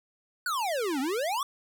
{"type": "exponential two-way sweep", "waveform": "square", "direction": "down then up", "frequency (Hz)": [1524, 252.6, 1184], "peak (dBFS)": -28, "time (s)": [0.46, 1.43], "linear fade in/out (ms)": 2, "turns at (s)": 1, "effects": []}